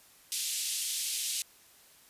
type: band-pass noise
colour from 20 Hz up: white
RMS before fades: -34 dBFS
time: 0.32-1.42 s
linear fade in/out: 0 ms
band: 2800 to 11000 Hz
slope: 24 dB/octave
effects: white hiss -59 dBFS RMS until 2.09 s + resampled to 32000 Hz